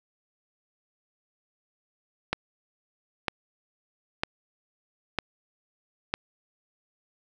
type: click train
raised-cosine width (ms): 0.3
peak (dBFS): -9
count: 5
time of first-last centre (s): 2.33-6.14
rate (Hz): 1.05
effects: none